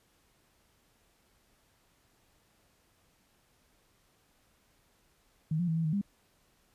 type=tone with pitch steps; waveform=sine; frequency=157.1 / 175.6 / 161.8 / 163.7 / 155.8 / 201.2 Hz; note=D#3 / F3 / E3 / E3 / D#3 / G3; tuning=+17 / +10 / -32 / -12 / +3 / +45 cents; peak=-27 dBFS; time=5.51-6.014 s; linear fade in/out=5 ms; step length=84 ms; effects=pink hiss -69 dBFS RMS until 6.74 s + resampled to 32000 Hz